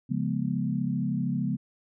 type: chord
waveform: sine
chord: C# dominant seventh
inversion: none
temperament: equal with one note detuned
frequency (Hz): 138.59 / 174.61 / 207.7 / 243.3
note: C#3 / E#3 / G#3 / B3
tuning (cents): 0 / 0 / 0 / -26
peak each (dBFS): -31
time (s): 0.09-1.57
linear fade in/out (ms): 20
effects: none